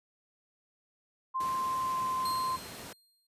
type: tone with pitch glide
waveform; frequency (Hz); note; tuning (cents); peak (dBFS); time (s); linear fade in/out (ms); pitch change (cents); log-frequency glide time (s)
sine; 1046.5 to 1038.1; C6 to C6; 0 to -14; -29; 1.34-2.57; 20; -14; 1.6-2.13
type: noise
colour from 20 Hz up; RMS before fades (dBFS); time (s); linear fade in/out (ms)
pink; -44; 1.4-2.93; 5
type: tone with exponential decay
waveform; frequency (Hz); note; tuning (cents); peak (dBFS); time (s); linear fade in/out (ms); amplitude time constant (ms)
sawtooth; 4200; C8; +6; -32; 2.25-3.27; 5; 220
effects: high-pass 100 Hz 12 dB/octave + resampled to 32000 Hz